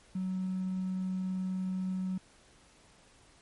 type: tone with hard clipping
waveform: triangle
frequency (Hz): 186.5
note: F#3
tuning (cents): +14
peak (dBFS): -31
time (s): 0.15-2.18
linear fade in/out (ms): 5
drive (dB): 3
effects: pink hiss -61 dBFS RMS until 3.41 s + MP3 48 kbps